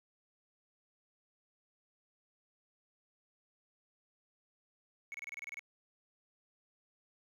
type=tone bursts; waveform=triangle; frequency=2217 Hz; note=C#7; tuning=in tune; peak=-39 dBFS; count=10; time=5.12-5.593 s; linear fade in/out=0 ms; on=23 ms; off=27 ms; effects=none